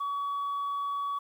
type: tone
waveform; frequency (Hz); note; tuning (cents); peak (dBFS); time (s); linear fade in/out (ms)
sine; 1132; C#6; +36; -27; 0-1.19; 10
effects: tanh soft clip ceiling -28 dBFS + 10-bit